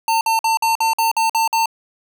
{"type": "tone bursts", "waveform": "square", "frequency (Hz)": 900, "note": "A5", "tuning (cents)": 39, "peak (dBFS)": -15, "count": 9, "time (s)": [0.08, 1.658], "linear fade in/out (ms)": 2, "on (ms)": 130, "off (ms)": 51, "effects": []}